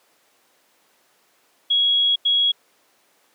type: tone bursts at uneven times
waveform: sine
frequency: 3322 Hz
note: G#7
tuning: in tune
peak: -15 dBFS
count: 2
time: 1.7-2.16 / 2.25-2.52 s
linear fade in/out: 10 ms
effects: pink hiss -60 dBFS RMS until 3.34 s + high-pass 400 Hz 12 dB/octave